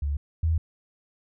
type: tone pair in turn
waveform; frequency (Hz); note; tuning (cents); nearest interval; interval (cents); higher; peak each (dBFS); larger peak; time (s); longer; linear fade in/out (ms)
sine; 71.8 / 80.98; D2 / E2; -39 / -30; major second; 209; second; -24 / -20; second; 0.02-0.17 / 0.43-0.58; neither; 5
effects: none